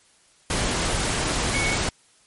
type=tone in noise; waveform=sine; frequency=2217 Hz; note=C#7; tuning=in tune; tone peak=-24 dBFS; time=1.54-1.75 s; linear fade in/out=2 ms; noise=pink; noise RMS=-24 dBFS; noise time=0.5-1.89 s; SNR=-3 dB; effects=white hiss -58 dBFS RMS until 2.26 s + MP3 48 kbps